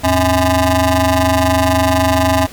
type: ring-modulated tone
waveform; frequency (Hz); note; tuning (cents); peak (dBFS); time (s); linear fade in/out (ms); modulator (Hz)
20% pulse; 186.8; F#3; +17; -3; 0.03-2.47; 20; 455
effects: pink hiss -36 dBFS RMS until 2.52 s